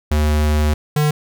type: tone pair in turn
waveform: square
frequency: 75.5 / 149.96 Hz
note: D2 / D3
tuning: +48 / +36 cents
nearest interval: octave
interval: 1188 cents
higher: second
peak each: -14 / -14 dBFS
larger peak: neither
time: 0.11-0.74 / 0.96-1.11 s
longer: first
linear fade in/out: 5 ms
effects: none

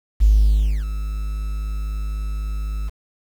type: tone with ADSR envelope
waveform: triangle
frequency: 51.9 Hz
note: G#1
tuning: in tune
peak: -5 dBFS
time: 0.2-2.9 s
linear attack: 28 ms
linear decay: 610 ms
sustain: -15 dB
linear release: 20 ms
effects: tanh soft clip ceiling -7 dBFS + 7-bit

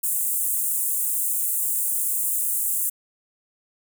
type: high-pass noise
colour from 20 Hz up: pink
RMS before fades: -24 dBFS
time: 0.03-2.9 s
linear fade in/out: 10 ms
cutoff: 8000 Hz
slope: 48 dB/octave
effects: none

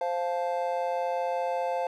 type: chord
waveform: triangle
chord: F major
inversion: second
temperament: just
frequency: 523.8 / 698.5 / 873.1 Hz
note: C5 / F5 / A5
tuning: +2 / 0 / -14 cents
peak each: -28 / -29 / -31 dBFS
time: 0.01-1.87 s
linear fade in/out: 2 ms
effects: none

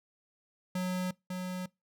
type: tone pair in turn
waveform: square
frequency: 183 / 183 Hz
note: F#3 / F#3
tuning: -19 / -19 cents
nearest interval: unison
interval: 0 cents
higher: neither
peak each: -31 / -35 dBFS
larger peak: first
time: 0.75-1.11 / 1.3-1.66 s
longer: neither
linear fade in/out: 5 ms
effects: noise-tail reverb RT60 0.2 s tail -23 dB re dry

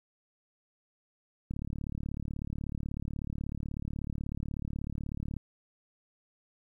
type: click train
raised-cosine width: 5 ms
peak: -24 dBFS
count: 141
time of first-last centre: 1.51-5.367 s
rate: 36.3 Hz
effects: 11-bit

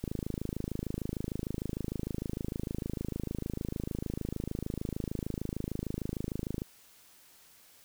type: click train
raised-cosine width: 3 ms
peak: -21 dBFS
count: 176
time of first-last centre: 0.04-6.619 s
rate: 26.6 Hz
effects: white hiss -59 dBFS RMS until 7.84 s

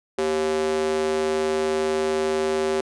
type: tone with high-pass filter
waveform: square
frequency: 77.78 Hz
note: D#2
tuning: in tune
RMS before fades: -23 dBFS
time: 0.18-2.81 s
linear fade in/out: 5 ms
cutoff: 390 Hz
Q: 3.1
effects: resampled to 22050 Hz

